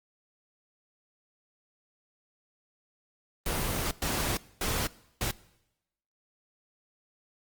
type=noise bursts at uneven times; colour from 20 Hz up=pink; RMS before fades=-30 dBFS; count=4; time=3.46-3.91 / 4.02-4.37 / 4.61-4.87 / 5.21-5.31 s; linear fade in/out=2 ms; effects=noise-tail reverb RT60 0.9 s tail -21 dB re dry + Opus 24 kbps